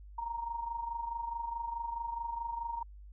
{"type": "tone with amplitude modulation", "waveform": "sine", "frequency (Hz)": 932.3, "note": "A#5", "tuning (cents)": 0, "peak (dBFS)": -32, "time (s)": [0.18, 2.83], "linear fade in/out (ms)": 5, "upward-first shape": "sine", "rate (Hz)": 24.7, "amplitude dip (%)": 65, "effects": ["added 50 Hz sine -48 dBFS peak until 3.12 s"]}